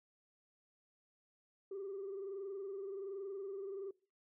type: tone with frequency modulation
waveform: sine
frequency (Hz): 392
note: G4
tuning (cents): 0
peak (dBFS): -40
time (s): 1.71-3.91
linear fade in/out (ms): 5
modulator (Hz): 21.3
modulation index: 0.69
effects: noise-tail reverb RT60 0.4 s tail -23 dB re dry + tanh soft clip ceiling -38 dBFS